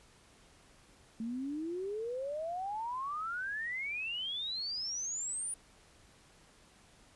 sine exponential sweep, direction up, 220 to 9650 Hz, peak -35 dBFS, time 1.2-5.54 s, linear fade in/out 2 ms, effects pink hiss -62 dBFS RMS until 7.15 s + resampled to 24000 Hz

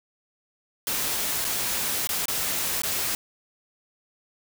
white noise with dropouts, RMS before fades -27 dBFS, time 0.87-3.15 s, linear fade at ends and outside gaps 1 ms, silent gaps 1.445-1.45 / 2.072-2.091 / 2.256-2.282 / 2.819-2.834 s, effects none

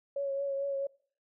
sine tone with vibrato, 554.4 Hz, C#5, in tune, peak -30 dBFS, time 0.16-0.87 s, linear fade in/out 5 ms, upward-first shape triangle, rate 4.5 Hz, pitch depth 28 cents each way, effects noise-tail reverb RT60 0.5 s tail -22 dB re dry

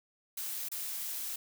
blue noise with dropouts, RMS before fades -38 dBFS, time 0.37-1.36 s, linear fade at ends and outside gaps 5 ms, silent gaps 0.687-0.715 s, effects none

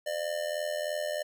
square tone with amplitude modulation, 600 Hz, D5, 37 cents sharp, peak -28 dBFS, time 0.06-1.23 s, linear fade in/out 10 ms, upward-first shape sine, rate 83.1 Hz, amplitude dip 70%, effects none

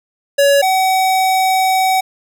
square tone pair in turn, 563 / 756.1 Hz, C#5 / F#5, +27 / +37 cents, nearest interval perfect fourth, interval 510 cents, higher second, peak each -9 / -12 dBFS, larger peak first, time 0.38-0.62 / 0.62-2.01 s, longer second, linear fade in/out 10 ms, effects none

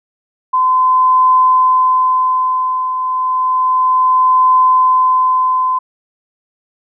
sine tone with tremolo, 1024 Hz, C6, 38 cents flat, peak -6 dBFS, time 0.53-5.79 s, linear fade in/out 10 ms, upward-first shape triangle, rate 0.31 Hz, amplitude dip 65%, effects none

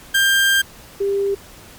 30% pulse / sine tone pair in turn, 1590 / 397.5 Hz, G6 / G4, +24 / +24 cents, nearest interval 2 octaves, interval 2400 cents, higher first, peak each -10 / -16 dBFS, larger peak first, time 0.14-0.62 / 1-1.35 s, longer first, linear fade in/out 10 ms, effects pink hiss -42 dBFS RMS until 1.78 s + MP3 96 kbps

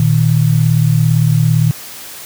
sine tone pair together, 117.89 / 155.56 Hz, A#2 / D#3, +20 / 0 cents, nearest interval perfect fourth, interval 480 cents, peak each -11 dBFS, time 0-1.71 s, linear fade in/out 0 ms, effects white hiss -31 dBFS RMS until 2.25 s + high-pass 60 Hz 12 dB/octave

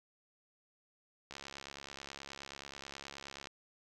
click train, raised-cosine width 0.2 ms, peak -28 dBFS, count 151, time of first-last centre 1.31-3.471 s, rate 69.4 Hz, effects none

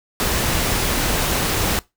pink noise, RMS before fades -20 dBFS, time 0.2-1.79 s, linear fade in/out 0 ms, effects noise-tail reverb RT60 0.2 s tail -21 dB re dry

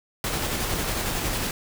pink noise with tremolo, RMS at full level -26 dBFS, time 0.24-1.51 s, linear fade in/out 2 ms, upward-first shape square, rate 11 Hz, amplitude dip 25%, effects none

